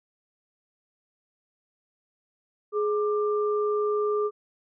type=tone pair together; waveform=sine; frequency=419.7 / 1187.1 Hz; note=G#4 / D6; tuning=+18 / +18 cents; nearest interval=octave + tritone; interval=1800 cents; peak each=-23 / -31 dBFS; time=2.72-4.31 s; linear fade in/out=50 ms; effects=none